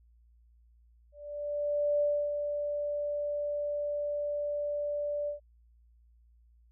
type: tone with ADSR envelope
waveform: sine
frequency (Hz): 585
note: D5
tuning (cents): -7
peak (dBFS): -24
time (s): 1.12-5.4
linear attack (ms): 890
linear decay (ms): 290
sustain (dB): -6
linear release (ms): 120
effects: added 58 Hz sine -59 dBFS peak until 6.71 s